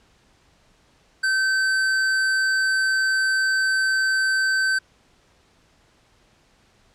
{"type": "tone", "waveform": "square", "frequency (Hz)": 1543, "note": "G6", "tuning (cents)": -28, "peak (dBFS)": -19, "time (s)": [1.23, 4.79], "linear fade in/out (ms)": 10, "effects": ["pink hiss -59 dBFS RMS until 6.94 s", "low-pass 7000 Hz 12 dB/octave"]}